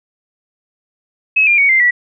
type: tone with pitch steps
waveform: sine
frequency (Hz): 2570 / 2398 / 2237 / 2087 / 1947.7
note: E7 / D7 / C#7 / C7 / B6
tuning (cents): -45 / +36 / +15 / -5 / -25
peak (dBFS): -8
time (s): 1.36-1.91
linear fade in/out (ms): 10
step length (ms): 110
effects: none